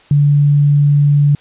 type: tone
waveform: sine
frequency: 144.7 Hz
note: D3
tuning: 25 cents flat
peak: -7 dBFS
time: 0.11-1.35 s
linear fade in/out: 2 ms
effects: white hiss -46 dBFS RMS until 1.4 s + resampled to 8000 Hz